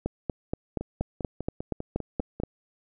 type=two click trains; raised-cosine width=2 ms; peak=-19 / -14 dBFS; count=9 / 11; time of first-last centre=0.81-2.4 / 0.06-2.435 s; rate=5.03 / 4.21 Hz; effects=none